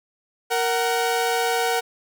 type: tone pair together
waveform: sawtooth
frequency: 466.2 / 748.9 Hz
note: A#4 / F#5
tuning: 0 / +21 cents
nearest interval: minor sixth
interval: 821 cents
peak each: -19 dBFS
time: 0.5-1.81 s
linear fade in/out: 20 ms
effects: none